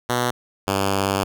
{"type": "tone pair in turn", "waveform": "5% pulse", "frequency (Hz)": [122.4, 97.99], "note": ["B2", "G2"], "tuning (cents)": [-15, 0], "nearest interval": "major third", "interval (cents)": 385, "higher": "first", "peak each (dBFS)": -8, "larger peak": "neither", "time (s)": [[0.09, 0.31], [0.67, 1.24]], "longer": "second", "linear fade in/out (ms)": 10, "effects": []}